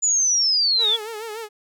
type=linear sweep; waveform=sine; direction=down; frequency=7040 to 3322 Hz; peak=-16 dBFS; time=0.02-0.97 s; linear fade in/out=20 ms
type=tone with vibrato; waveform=sawtooth; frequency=440 Hz; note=A4; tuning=in tune; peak=-26 dBFS; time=0.77-1.49 s; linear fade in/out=50 ms; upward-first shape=sine; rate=6.8 Hz; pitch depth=90 cents each way
effects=none